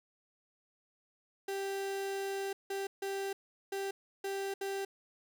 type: tone bursts at uneven times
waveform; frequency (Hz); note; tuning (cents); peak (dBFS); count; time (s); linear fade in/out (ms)
35% pulse; 392; G4; 0; -33; 6; 1.48-2.53 / 2.7-2.87 / 3.02-3.33 / 3.72-3.91 / 4.24-4.54 / 4.61-4.85; 5
effects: none

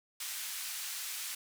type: band-pass noise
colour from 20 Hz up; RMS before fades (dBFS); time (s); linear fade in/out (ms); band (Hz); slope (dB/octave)
white; -40; 0.2-1.35; 5; 1500 to 13000; 12
effects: none

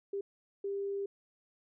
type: tone bursts at uneven times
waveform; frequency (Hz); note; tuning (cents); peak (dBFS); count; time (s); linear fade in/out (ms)
sine; 397.8; G4; +25; -33; 2; 0.13-0.21 / 0.64-1.06; 5
effects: none

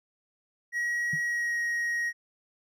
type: tone with pitch glide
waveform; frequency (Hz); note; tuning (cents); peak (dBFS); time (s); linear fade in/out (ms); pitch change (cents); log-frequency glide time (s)
triangle; 1906 to 1886.3; A#6 to A#6; +38 to +20; -25; 0.72-2.13; 50; -18; 1.23-1.6
type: tone with exponential decay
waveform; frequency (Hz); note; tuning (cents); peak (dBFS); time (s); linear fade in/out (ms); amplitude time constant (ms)
sine; 154.7; D#3; -10; -28; 1.13-1.21; 5; 17
effects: none

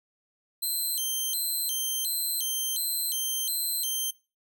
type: tone with vibrato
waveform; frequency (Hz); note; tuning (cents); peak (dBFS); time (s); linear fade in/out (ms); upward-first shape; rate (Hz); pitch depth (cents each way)
5% pulse; 3583; A7; +31; -20; 0.62-4.11; 10; square; 1.4; 230
effects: noise-tail reverb RT60 0.3 s tail -21 dB re dry

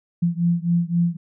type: beating tone pair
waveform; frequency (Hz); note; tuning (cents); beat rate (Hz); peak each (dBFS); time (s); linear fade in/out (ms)
sine; 170 / 173.8; F3 / F3; -46 / -8; 3.8; -20 / -21; 0.22-1.17; 10
effects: none

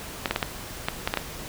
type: clicks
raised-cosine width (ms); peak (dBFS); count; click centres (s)
0.3; -7; 8; 0.258 / 0.31 / 0.361 / 0.428 / 0.885 / 1.075 / 1.139 / 1.173
effects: pink hiss -38 dBFS RMS until 1.48 s

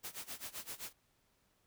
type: noise with tremolo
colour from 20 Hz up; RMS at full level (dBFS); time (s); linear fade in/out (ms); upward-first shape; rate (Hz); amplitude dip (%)
white; -43; 0.03-0.93; 20; sine; 7.7; 90
effects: pink hiss -75 dBFS RMS until 1.66 s

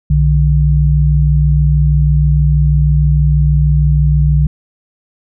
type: tone pair together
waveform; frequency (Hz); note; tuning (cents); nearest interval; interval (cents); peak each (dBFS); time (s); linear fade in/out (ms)
sine; 62.41 / 148.7; B1 / D3; +19 / +22; octave + minor third; 1503; -10; 0.1-4.47; 5
effects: none

